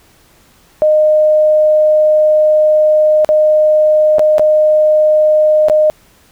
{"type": "tone with dropouts", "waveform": "sine", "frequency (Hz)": 614, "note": "D#5", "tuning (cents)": -23, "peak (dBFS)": -6, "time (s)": [0.82, 5.9], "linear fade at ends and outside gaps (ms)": 0, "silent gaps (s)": [[3.247, 3.29], [4.184, 4.194], [4.383, 4.395], [5.685, 5.698]], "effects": ["pink hiss -48 dBFS RMS until 6.31 s"]}